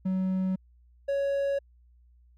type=tone pair in turn; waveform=triangle; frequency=187.5 / 556.9 Hz; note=F#3 / C#5; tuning=+23 / +8 cents; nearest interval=octave + perfect fifth; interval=1885 cents; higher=second; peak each=-23 dBFS; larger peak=neither; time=0.05-0.56 / 1.08-1.59 s; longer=neither; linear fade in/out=10 ms; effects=added 60 Hz sine -56 dBFS peak until 2.37 s